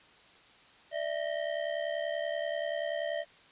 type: ring-modulated tone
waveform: square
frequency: 625 Hz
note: D#5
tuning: 8 cents sharp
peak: -29 dBFS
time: 0.91-3.25 s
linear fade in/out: 50 ms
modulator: 35.2 Hz
effects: white hiss -58 dBFS RMS until 3.51 s + resampled to 8000 Hz